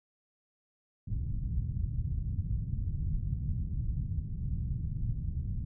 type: low-pass noise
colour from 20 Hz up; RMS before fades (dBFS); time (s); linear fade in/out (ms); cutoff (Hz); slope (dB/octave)
white; -33; 1.07-5.65; 10; 130; 24
effects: none